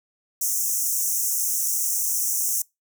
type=high-pass noise; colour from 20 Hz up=pink; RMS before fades=-24 dBFS; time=0.41-2.62 s; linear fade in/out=5 ms; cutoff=5700 Hz; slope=96 dB/octave; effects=noise-tail reverb RT60 0.2 s tail -24 dB re dry